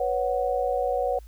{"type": "chord", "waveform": "sine", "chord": "B suspended second", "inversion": "none", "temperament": "equal", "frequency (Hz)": [493.9, 554.4, 740], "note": ["B4", "C#5", "F#5"], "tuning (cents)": [0, 0, 0], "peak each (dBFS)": -27, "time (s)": [0, 1.19], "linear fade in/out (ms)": 5, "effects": ["added 55 Hz sine -42 dBFS peak until 1.27 s", "white hiss -61 dBFS RMS until 1.27 s"]}